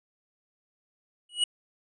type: tone with exponential growth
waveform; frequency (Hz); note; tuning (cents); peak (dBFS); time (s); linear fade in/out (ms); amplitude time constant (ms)
square; 2914; F#7; -27; -19; 1.29-1.44; 5; 31
effects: resampled to 24000 Hz